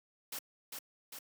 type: noise with echo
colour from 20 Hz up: white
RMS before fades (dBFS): -41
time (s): 0.32-0.39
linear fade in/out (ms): 5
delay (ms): 400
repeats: 2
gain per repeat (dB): -3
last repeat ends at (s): 1.19
effects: high-pass 200 Hz 12 dB/octave